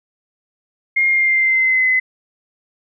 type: tone with pitch glide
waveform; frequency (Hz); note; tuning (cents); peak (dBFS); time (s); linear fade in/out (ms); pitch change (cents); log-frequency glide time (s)
sine; 2130 to 2033; C7 to B6; +30 to +50; -12; 0.96-2; 10; -80; 1.08-1.88
effects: none